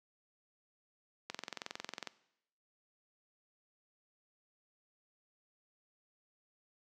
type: click train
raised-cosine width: 0.2 ms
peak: -22 dBFS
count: 18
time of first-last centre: 1.3-2.073 s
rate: 22 Hz
effects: noise-tail reverb RT60 0.8 s tail -19 dB re dry + high-pass 200 Hz 12 dB/octave